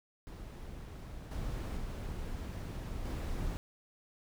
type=noise with level steps; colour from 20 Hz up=brown; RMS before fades=-45 / -38 / -40 / -37 dBFS; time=0.27-3.57 s; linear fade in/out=0 ms; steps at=1.31 / 1.77 / 3.05 s; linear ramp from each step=5 ms; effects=none